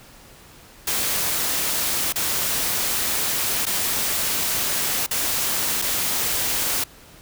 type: noise with dropouts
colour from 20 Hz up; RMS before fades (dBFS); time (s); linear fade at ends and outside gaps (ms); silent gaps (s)
white; -23; 0.87-6.84; 5; 2.125-2.157 / 3.655-3.665 / 5.064-5.109 / 5.818-5.821
effects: pink hiss -47 dBFS RMS until 7.21 s